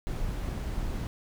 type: noise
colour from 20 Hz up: brown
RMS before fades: -32 dBFS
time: 0.07-1.07 s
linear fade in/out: 0 ms
effects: none